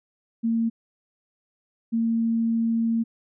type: tone pair in turn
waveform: sine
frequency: 228.4 / 228.4 Hz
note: A#3 / A#3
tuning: -35 / -35 cents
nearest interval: unison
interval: 0 cents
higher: neither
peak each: -20 dBFS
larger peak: neither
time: 0.43-0.7 / 1.92-3.04 s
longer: second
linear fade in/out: 20 ms
effects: none